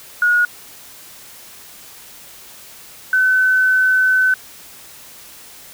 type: tone pair in turn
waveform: sine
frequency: 1448 / 1516.2 Hz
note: F#6 / F#6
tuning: -38 / +42 cents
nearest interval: minor second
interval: 80 cents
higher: second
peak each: -11 dBFS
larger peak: neither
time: 0.22-0.45 / 3.13-4.34 s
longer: second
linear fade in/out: 2 ms
effects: white hiss -40 dBFS RMS until 5.73 s